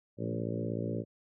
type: harmonic tone with a mistuned harmonic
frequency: 56.5 Hz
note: A1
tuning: 47 cents sharp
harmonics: 2 / 3 / 4 / 5 / 6 / 7 / 8 / 9 / 10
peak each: -37 / -39 / -40 / -41 / -42 / -42 / -43 / -44 / -44 dBFS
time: 0.17-1.05 s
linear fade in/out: 50 ms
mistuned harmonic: 3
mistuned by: +34 cents
effects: none